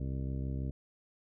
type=harmonic tone; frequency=66.2 Hz; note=C2; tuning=21 cents sharp; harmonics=1 / 2 / 3 / 4 / 5 / 6 / 7 / 9; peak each=-36 / -37 / -44 / -44 / -50 / -53 / -54 / -56 dBFS; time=0-0.71 s; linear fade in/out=5 ms; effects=none